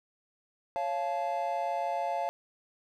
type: chord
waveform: triangle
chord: Db augmented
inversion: none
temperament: just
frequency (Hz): 554.4 / 693 / 866.2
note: Db5 / F5 / A5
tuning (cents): 0 / -14 / -27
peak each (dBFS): -34 / -30 / -32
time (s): 0.76-2.29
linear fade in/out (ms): 0
effects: none